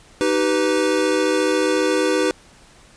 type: chord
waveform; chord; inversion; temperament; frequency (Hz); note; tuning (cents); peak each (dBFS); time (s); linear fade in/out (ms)
square; Eb augmented; none; equal with one note detuned; 311.1 / 385.7 / 493.9; Eb4 / G4 / B4; 0 / -28 / 0; -22 / -22 / -21; 0.21-2.31; 0
effects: pink hiss -49 dBFS RMS until 2.96 s + resampled to 22050 Hz